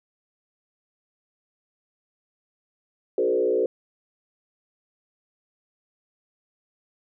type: tone with frequency modulation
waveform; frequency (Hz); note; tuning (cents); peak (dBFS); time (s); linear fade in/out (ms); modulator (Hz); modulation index
sine; 437.4; A4; -10; -19; 3.18-3.66; 2; 61.2; 1.4
effects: none